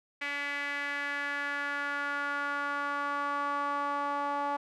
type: tone with band-pass filter sweep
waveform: sawtooth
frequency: 285.7 Hz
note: D4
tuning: 48 cents flat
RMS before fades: -33 dBFS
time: 0.21-4.57 s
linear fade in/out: 10 ms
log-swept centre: 2100 to 950 Hz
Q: 4
effects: none